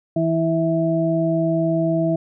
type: harmonic tone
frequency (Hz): 163.7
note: E3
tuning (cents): -12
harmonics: 1 / 2 / 4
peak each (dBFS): -21 / -21 / -21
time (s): 0.16-2.16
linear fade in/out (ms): 5
effects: none